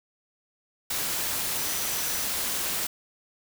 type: tone in noise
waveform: sine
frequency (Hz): 5920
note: F#8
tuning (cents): 0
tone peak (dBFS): -38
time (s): 1.59-2.24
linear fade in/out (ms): 5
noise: white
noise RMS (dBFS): -29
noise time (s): 0.9-2.87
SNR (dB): -12
effects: none